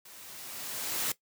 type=noise with level ramp; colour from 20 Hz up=white; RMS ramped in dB=-51 to -30 dBFS; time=0.05-1.12 s; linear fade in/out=5 ms; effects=noise-tail reverb RT60 0.1 s tail -17 dB re dry + high-pass 100 Hz 12 dB/octave